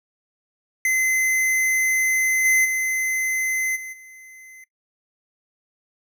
square tone with level steps, 2052 Hz, C7, 34 cents flat, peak -18 / -15 / -21 / -32 / -42 dBFS, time 0.85-4.64 s, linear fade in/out 2 ms, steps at 2.44 / 2.64 / 3.75 / 3.92 s, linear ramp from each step 20 ms, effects noise-tail reverb RT60 0.1 s tail -19 dB re dry

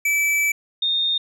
square / sine tone pair in turn, 2309 / 3665 Hz, D7 / A#7, -30 / -30 cents, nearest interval minor sixth, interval 800 cents, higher second, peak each -18 dBFS, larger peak neither, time 0.05-0.52 / 0.82-1.18 s, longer first, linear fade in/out 5 ms, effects none

